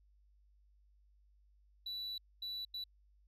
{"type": "tone bursts at uneven times", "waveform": "sine", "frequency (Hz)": 3951, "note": "B7", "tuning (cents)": 0, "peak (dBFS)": -37, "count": 3, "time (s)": [[1.86, 2.18], [2.42, 2.65], [2.74, 2.84]], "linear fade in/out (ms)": 5, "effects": ["tanh soft clip ceiling -39 dBFS", "added 50 Hz sine -65 dBFS peak until 3.27 s"]}